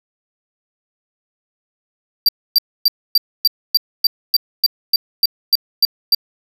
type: tone bursts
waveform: square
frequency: 4699 Hz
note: D8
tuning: in tune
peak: -9 dBFS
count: 14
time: 2.26-6.148 s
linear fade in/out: 2 ms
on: 27 ms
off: 270 ms
effects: 8-bit